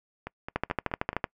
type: two click trains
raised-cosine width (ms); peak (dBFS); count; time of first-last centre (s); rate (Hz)
0.5; -11 / -20; 10 / 5; 0.56-1.242 / 0.27-1.13; 13.2 / 4.65
effects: noise-tail reverb RT60 0.1 s tail -26 dB re dry